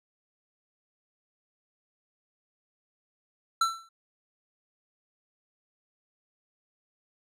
square tone with exponential decay, 1339 Hz, E6, 27 cents sharp, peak -20 dBFS, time 3.61-3.89 s, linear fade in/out 5 ms, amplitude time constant 60 ms, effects low-pass 9000 Hz 12 dB/octave

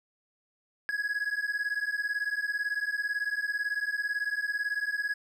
triangle beating tone pair, 1661.2 / 1679.2 Hz, G#6 / G#6, 0 / +19 cents, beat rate 18 Hz, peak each -30 dBFS, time 0.89-5.14 s, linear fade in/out 0 ms, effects none

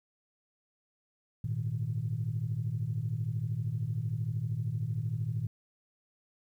sine chord, Ab suspended second, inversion none, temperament just, 103.83 / 116.8 / 155.74 Hz, Ab2 / Bb2 / Eb3, 0 / +4 / +2 cents, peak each -36 / -32 / -36 dBFS, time 1.44-5.47 s, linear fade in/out 5 ms, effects tanh soft clip ceiling -22 dBFS + 11-bit

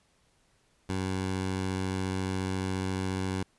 15% pulse tone, 94.3 Hz, F#2, 33 cents sharp, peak -23 dBFS, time 0.89-3.43 s, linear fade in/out 5 ms, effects pink hiss -68 dBFS RMS until 3.58 s + resampled to 24000 Hz

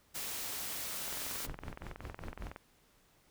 white noise, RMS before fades -40 dBFS, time 0.14-1.47 s, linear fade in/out 20 ms
click train, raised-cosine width 0.5 ms, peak -29 dBFS, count 33, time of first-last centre 1.08-2.561 s, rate 21.6 Hz
brown noise with tremolo, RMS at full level -42 dBFS, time 1.44-2.55 s, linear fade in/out 2 ms, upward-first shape sine, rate 5.2 Hz, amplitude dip 95%
effects pink hiss -68 dBFS RMS until 3.3 s

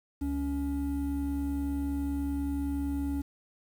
triangle tone pair together, 70.43 / 281.4 Hz, C#2 / C#4, +28 / +26 cents, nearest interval 2 octaves, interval 2398 cents, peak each -31 / -28 dBFS, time 0.21-3.22 s, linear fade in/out 10 ms, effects tanh soft clip ceiling -19 dBFS + 9-bit

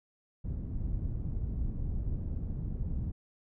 pink low-pass noise, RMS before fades -34 dBFS, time 0.44-3.12 s, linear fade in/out 10 ms, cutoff 150 Hz, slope 12 dB/octave, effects none

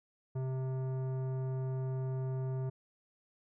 triangle tone with tanh clipping, 130.81 Hz, C3, in tune, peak -35 dBFS, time 0.35-2.7 s, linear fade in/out 10 ms, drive 18 dB, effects none

